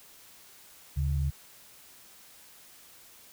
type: tone pair together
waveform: sine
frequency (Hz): 73.14 / 138.59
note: D2 / C#3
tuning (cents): -7 / 0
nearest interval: major seventh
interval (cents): 1107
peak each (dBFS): -27 / -30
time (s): 0.96-1.31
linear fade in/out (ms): 20
effects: white hiss -54 dBFS RMS until 3.32 s